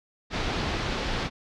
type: low-pass noise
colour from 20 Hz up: pink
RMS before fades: -29 dBFS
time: 0.3-1.3 s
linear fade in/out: 50 ms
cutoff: 4800 Hz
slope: 24 dB/octave
effects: none